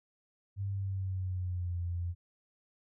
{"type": "tone with pitch glide", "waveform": "sine", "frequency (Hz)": [98.8, 87.01], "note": ["G2", "F2"], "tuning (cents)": [14, -6], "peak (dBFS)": -32, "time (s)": [0.56, 2.15], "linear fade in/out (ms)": 50, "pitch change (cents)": -220, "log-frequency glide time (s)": [0.71, 1.8], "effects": []}